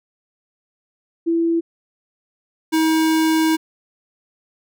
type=tone pair in turn; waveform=sine / square; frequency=333.4 / 318.9 Hz; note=E4 / D#4; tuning=+20 / +43 cents; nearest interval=minor second; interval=77 cents; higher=first; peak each=-15 dBFS; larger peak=neither; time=1.26-1.61 / 2.72-3.57 s; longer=second; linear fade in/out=20 ms; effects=none